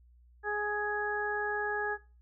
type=harmonic tone; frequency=417 Hz; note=G#4; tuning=7 cents sharp; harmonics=1 / 2 / 3 / 4; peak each=-35 / -36 / -42 / -33 dBFS; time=0.43-1.98 s; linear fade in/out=50 ms; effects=noise-tail reverb RT60 0.3 s tail -18 dB re dry + added 60 Hz sine -57 dBFS peak until 2.21 s